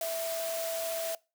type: tone in noise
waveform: sine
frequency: 659.3 Hz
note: E5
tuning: in tune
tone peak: -31 dBFS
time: 0.01-1.15 s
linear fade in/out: 2 ms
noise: white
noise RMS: -38 dBFS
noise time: 0.01-1.15 s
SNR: +4 dB
effects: noise-tail reverb RT60 0.3 s tail -24 dB re dry + high-pass 400 Hz 12 dB/octave